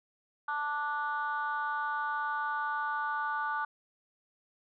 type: chord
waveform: sine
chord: D major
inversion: second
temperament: just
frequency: 881 / 1174.7 / 1468.3 Hz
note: A5 / D6 / F#6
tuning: +2 / 0 / -14 cents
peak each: -34 dBFS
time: 0.48-3.65 s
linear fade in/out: 5 ms
effects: tanh soft clip ceiling -23 dBFS